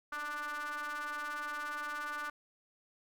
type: ring-modulated tone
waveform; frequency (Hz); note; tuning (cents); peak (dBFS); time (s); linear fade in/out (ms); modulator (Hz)
square; 146.83; D3; 0; -35; 0.12-2.3; 5; 1330
effects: none